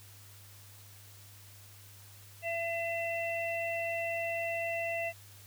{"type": "harmonic tone", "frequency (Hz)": 673, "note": "E5", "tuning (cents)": 36, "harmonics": [1, 3, 4], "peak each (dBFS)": [-34, -39, -37], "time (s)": [2.42, 5.13], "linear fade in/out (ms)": 50, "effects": ["added 100 Hz sine -54 dBFS peak until 5.46 s", "white hiss -56 dBFS RMS until 5.46 s"]}